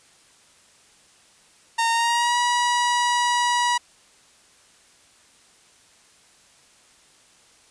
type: tone with pitch glide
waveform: sawtooth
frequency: 919 to 968 Hz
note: A#5 to B5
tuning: -25 to -35 cents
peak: -15 dBFS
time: 1.78-3.78 s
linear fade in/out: 10 ms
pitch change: +90 cents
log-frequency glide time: 1.91-2.37 s
effects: white hiss -55 dBFS RMS until 7.7 s + resampled to 22050 Hz